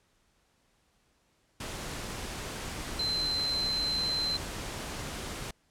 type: tone in noise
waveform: sine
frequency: 4086 Hz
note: C8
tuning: 42 cents flat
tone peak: -28 dBFS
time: 2.99-4.37 s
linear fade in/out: 5 ms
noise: pink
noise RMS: -38 dBFS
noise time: 1.6-5.51 s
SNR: +7 dB
effects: pink hiss -70 dBFS RMS until 5.7 s + low-pass 10000 Hz 12 dB/octave